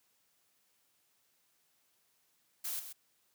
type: noise with echo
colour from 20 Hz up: blue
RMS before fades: -38 dBFS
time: 2.64-2.8 s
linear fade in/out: 10 ms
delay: 130 ms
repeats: 1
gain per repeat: -9 dB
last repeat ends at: 2.93 s
effects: white hiss -74 dBFS RMS until 3.34 s + high-pass 80 Hz 12 dB/octave